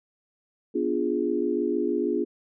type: chord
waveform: sine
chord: B diminished seventh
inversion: none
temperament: equal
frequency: 246.9 / 293.7 / 349.2 / 415.3 Hz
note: B3 / D4 / F4 / Ab4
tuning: 0 / 0 / 0 / 0 cents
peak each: -30 / -29 / -27 / -28 dBFS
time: 0.74-2.25 s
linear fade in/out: 20 ms
effects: none